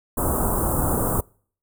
pink band-stop noise, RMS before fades -22 dBFS, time 0.17-1.21 s, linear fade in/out 10 ms, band 1300 to 8400 Hz, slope 48 dB/octave, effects noise-tail reverb RT60 0.5 s tail -26 dB re dry

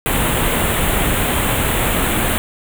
pink band-stop noise, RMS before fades -17 dBFS, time 0.06-2.38 s, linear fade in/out 0 ms, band 3600 to 7700 Hz, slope 48 dB/octave, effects none

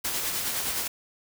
white noise with tremolo, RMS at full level -28 dBFS, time 0.04-0.88 s, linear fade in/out 10 ms, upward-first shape sine, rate 9.7 Hz, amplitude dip 35%, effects none

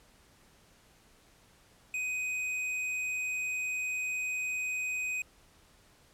sine tone with tanh clipping, 2505 Hz, D#7, 11 cents sharp, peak -33 dBFS, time 1.94-5.22 s, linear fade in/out 2 ms, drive 11 dB, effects pink hiss -62 dBFS RMS until 6.13 s + low-pass 12000 Hz 12 dB/octave

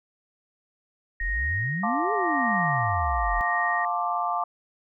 sine tone with tremolo, 1864.7 Hz, A#6, in tune, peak -25 dBFS, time 1.2-3.85 s, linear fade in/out 2 ms, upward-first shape sine, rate 0.93 Hz, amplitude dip 70%
sine exponential two-way sweep, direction up then down, 37.87 to 440 to 39.01 Hz, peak -27 dBFS, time 1.21-3.41 s, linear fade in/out 0 ms, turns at 2.13 s
sine chord, D minor seventh, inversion first, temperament just, 704.8 / 881 / 1057.2 / 1174.7 Hz, F5 / A5 / C6 / D6, +16 / +2 / +18 / 0 cents, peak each -28 / -30 / -33 / -28 dBFS, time 1.83-4.44 s, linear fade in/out 5 ms
effects none

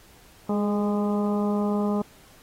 harmonic tone with a mistuned harmonic, 205.4 Hz, G#3, 19 cents flat, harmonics 1 / 2 / 3 / 4 / 5 / 6, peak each -23 / -29 / -33 / -35 / -37 / -39 dBFS, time 0.49-2.02 s, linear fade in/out 5 ms, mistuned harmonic 2, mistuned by +27 cents, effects pink hiss -54 dBFS RMS until 2.42 s + AAC 48 kbps

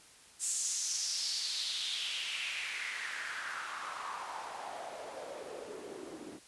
white noise with band-pass filter sweep, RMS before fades -39 dBFS, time 0.39-6.4 s, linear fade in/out 50 ms, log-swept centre 7900 to 300 Hz, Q 3.7, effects white hiss -58 dBFS RMS until 6.47 s + resampled to 24000 Hz

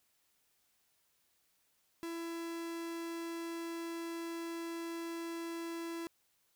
45% pulse tone, 334.3 Hz, E4, 24 cents sharp, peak -39 dBFS, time 2.03-6.07 s, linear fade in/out 0 ms, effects white hiss -75 dBFS RMS until 6.55 s

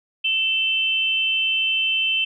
sine tone pair together, 2653 / 3085 Hz, E7 / G7, +10 / -28 cents, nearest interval minor third, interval 262 cents, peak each -21 dBFS, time 0.24-2.25 s, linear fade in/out 10 ms, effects none

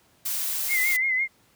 blue noise, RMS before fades -28 dBFS, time 0.25-0.97 s, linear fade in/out 10 ms
sine tone with vibrato, 2078 Hz, C7, 12 cents flat, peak -21 dBFS, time 0.68-1.28 s, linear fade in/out 50 ms, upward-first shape sine, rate 5.9 Hz, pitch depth 59 cents each way
effects pink hiss -61 dBFS RMS until 1.55 s + high-pass 80 Hz 12 dB/octave

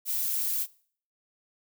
violet noise, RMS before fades -29 dBFS, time 0.05-0.67 s, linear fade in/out 50 ms, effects noise-tail reverb RT60 0.5 s tail -21 dB re dry

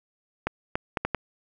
clicks, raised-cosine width 0.5 ms, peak -10 dBFS, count 5, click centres 0.47 / 0.755 / 0.972 / 1.05 / 1.147 s, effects none

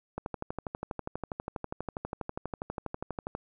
click train, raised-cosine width 1 ms, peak -20 dBFS, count 40, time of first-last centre 0.18-3.351 s, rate 12.3 Hz, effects none

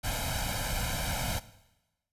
pink noise with comb filter, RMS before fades -32 dBFS, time 0.03-1.4 s, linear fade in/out 20 ms, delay 1.3 ms, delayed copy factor +1, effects noise-tail reverb RT60 1.0 s tail -17 dB re dry + resampled to 32000 Hz

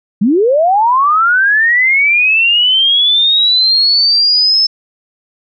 sine linear sweep, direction up, 182.9 to 5274 Hz, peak -7 dBFS, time 0.21-4.67 s, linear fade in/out 10 ms, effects none

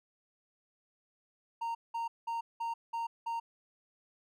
triangle tone bursts, 924 Hz, A#5, 16 cents flat, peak -31 dBFS, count 6, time 1.61-3.4 s, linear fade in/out 10 ms, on 140 ms, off 190 ms, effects none

